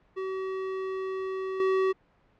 square tone with level steps, 380 Hz, F#4, 46 cents sharp, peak -31 / -23 dBFS, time 0.16-1.93 s, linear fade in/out 20 ms, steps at 1.6 s, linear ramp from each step 2 ms, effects pink hiss -64 dBFS RMS until 2.39 s + low-pass 2000 Hz 12 dB/octave

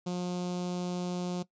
sawtooth tone with notch filter, 178.7 Hz, F3, 40 cents sharp, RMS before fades -33 dBFS, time 0.06-1.43 s, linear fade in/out 10 ms, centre 1800 Hz, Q 0.67, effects noise-tail reverb RT60 0.1 s tail -18 dB re dry + resampled to 16000 Hz

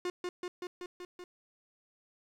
45% pulse tone with echo, 357.9 Hz, F4, 42 cents sharp, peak -32 dBFS, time 0.05-0.1 s, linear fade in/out 2 ms, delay 190 ms, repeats 6, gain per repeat -2 dB, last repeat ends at 1.24 s, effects low-pass 7000 Hz 12 dB/octave + 10-bit

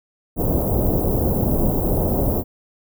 pink band-stop noise, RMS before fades -19 dBFS, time 0.36-2.44 s, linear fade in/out 50 ms, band 670 to 16000 Hz, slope 24 dB/octave, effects none

